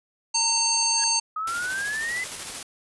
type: harmonic tone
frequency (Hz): 906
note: A#5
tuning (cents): -50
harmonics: 1 / 3 / 5 / 7 / 9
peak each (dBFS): -28 / -33 / -24 / -24 / -30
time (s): 0.34-1.2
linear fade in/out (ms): 10
type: tone with exponential growth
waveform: 45% pulse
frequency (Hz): 1655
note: G#6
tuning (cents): -6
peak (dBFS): -29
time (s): 0.92-1.04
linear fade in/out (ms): 1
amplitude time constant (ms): 25
type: exponential sweep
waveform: sine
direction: up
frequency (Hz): 1250 to 2046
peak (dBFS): -26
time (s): 1.36-2.24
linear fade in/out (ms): 5
type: noise with tremolo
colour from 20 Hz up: white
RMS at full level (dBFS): -33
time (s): 1.47-2.63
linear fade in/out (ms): 5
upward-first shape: square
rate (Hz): 13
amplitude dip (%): 25
effects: resampled to 24000 Hz